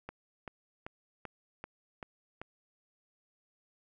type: click train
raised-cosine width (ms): 0.5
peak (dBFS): -26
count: 7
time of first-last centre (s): 0.09-2.416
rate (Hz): 2.58
effects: none